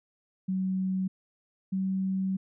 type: tone pair in turn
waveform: sine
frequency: 188.2 / 190.39 Hz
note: F#3 / F#3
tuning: +30 / +50 cents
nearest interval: unison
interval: 20 cents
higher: second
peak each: -26 dBFS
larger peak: neither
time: 0.48-1.08 / 1.72-2.37 s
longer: second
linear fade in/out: 10 ms
effects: none